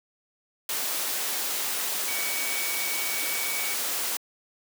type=tone in noise; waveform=sine; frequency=2257 Hz; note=C#7; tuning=31 cents sharp; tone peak=-33 dBFS; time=2.08-3.74 s; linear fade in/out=2 ms; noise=white; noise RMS=-29 dBFS; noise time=0.69-4.17 s; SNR=-7 dB; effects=high-pass 300 Hz 12 dB/octave

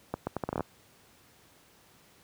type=accelerating click train; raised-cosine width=1 ms; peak=-16 dBFS; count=10; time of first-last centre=0.14-0.607 s; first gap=130 ms; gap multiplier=0.74; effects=pink hiss -60 dBFS RMS until 2.23 s + high-pass 80 Hz 12 dB/octave

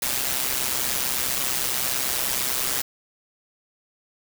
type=noise with amplitude modulation; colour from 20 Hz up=white; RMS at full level=-22 dBFS; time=0.02-2.82 s; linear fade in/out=5 ms; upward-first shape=sine; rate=129 Hz; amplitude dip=70%; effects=none

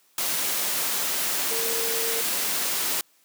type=tone in noise; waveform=sine; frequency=457.2 Hz; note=A#4; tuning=34 cents flat; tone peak=-31 dBFS; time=1.51-2.21 s; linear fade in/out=2 ms; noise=white; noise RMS=-26 dBFS; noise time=0.18-3.01 s; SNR=-8 dB; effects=white hiss -62 dBFS RMS until 3.24 s + high-pass 200 Hz 12 dB/octave

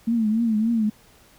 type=tone with vibrato; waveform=sine; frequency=223.2 Hz; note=A3; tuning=25 cents sharp; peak=-18 dBFS; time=0.07-0.9 s; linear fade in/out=10 ms; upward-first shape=triangle; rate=3.5 Hz; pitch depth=110 cents each way; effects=pink hiss -54 dBFS RMS until 1.38 s

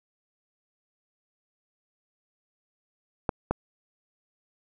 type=clicks; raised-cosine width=1 ms; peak=-10 dBFS; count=2; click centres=3.292 / 3.51 s; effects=none

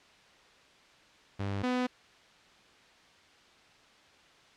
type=tone pair in turn; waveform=sawtooth; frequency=99.4 / 250.5 Hz; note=G2 / B3; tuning=+25 / +25 cents; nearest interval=octave + major third; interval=1600 cents; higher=second; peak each=-28 / -24 dBFS; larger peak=second; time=1.39-1.63 / 1.63-1.87 s; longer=neither; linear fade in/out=10 ms; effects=white hiss -59 dBFS RMS until 4.56 s + low-pass 4000 Hz 12 dB/octave

